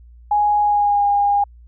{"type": "tone with pitch glide", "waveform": "sine", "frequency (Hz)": [830.6, 812.1], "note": ["G#5", "G#5"], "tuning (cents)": [0, -39], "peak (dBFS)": -13, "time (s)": [0.31, 1.44], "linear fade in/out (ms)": 5, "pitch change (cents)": -39, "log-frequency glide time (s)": [0.62, 1.06], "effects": ["added 59 Hz sine -41 dBFS peak until 1.67 s"]}